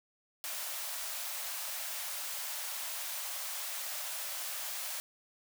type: high-pass noise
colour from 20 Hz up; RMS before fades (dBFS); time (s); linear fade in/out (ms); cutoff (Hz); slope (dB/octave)
white; -39; 0.44-5; 0; 540; 96
effects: none